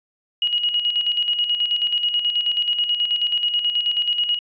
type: tone with tremolo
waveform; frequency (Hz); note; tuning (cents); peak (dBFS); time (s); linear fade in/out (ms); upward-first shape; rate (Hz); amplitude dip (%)
sine; 2894; F#7; -39; -16; 0.42-4.39; 2; square; 9.3; 55
effects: resampled to 11025 Hz